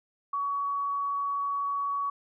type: tone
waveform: sine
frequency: 1127 Hz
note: C#6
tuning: 28 cents sharp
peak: -27 dBFS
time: 0.33-2.1 s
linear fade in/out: 5 ms
effects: none